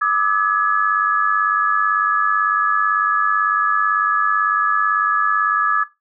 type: tone cluster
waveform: sine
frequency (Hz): 1186 / 1284 / 1691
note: D6 / E6 / G#6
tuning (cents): +17 / -46 / +31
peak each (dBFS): -19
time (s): 0.01-5.84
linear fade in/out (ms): 10
effects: noise-tail reverb RT60 0.2 s tail -17 dB re dry